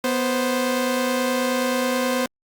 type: tone pair together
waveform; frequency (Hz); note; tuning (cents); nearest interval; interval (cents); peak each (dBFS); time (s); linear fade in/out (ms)
sawtooth; 246.9 / 523.2; B3 / C5; 0 / 0; octave + minor second; 1300; -19; 0.04-2.26; 2
effects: Opus 48 kbps